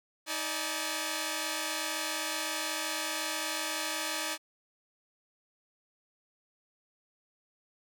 5% pulse tone cluster, 315.8 / 586 / 855 Hz, D#4 / D5 / A5, +26 / -4 / -50 cents, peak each -25 dBFS, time 0.26-4.38 s, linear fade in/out 50 ms, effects none

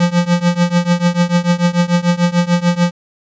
square tone with tremolo, 174.61 Hz, F3, in tune, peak -8 dBFS, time 0-2.91 s, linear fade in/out 5 ms, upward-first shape triangle, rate 6.8 Hz, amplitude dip 95%, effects resampled to 16000 Hz

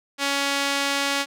sawtooth tone with band-pass filter, 279.8 Hz, C#4, 16 cents sharp, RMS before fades -24 dBFS, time 0.18-1.26 s, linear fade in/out 50 ms, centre 3600 Hz, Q 0.58, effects none

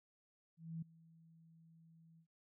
sine tone with ADSR envelope, 163.7 Hz, E3, 12 cents flat, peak -40 dBFS, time 0.57-2.27 s, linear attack 250 ms, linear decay 7 ms, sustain -22 dB, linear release 82 ms, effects none

